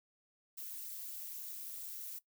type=noise with amplitude modulation; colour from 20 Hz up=violet; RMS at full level=-42 dBFS; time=0.57-2.19 s; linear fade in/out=10 ms; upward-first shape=sine; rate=231 Hz; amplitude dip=75%; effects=noise-tail reverb RT60 0.1 s tail -17 dB re dry